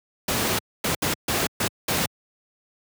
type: noise bursts at uneven times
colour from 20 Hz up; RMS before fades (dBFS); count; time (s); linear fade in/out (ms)
pink; -23; 6; 0.28-0.59 / 0.84-0.95 / 1.02-1.14 / 1.28-1.47 / 1.6-1.68 / 1.88-2.06; 5
effects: high-pass 100 Hz 12 dB/octave